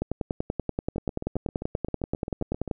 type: two click trains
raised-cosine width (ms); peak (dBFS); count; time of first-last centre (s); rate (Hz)
2; -13 / -19; 29 / 14; 0.02-2.712 / 0.96-2.677; 10.4 / 7.57
effects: none